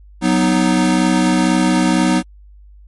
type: chord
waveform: square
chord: B major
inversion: second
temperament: equal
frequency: 185 / 246.9 / 311.1 Hz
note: F#3 / B3 / D#4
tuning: 0 / 0 / 0 cents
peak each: -17 dBFS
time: 0.21-2.23 s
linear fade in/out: 50 ms
effects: added 50 Hz sine -39 dBFS peak until 2.87 s + MP3 48 kbps